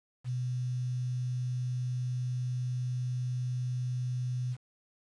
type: tone with quantisation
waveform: sine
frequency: 125 Hz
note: B2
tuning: 21 cents sharp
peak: -30 dBFS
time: 0.24-4.57 s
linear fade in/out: 50 ms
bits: 9
effects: resampled to 22050 Hz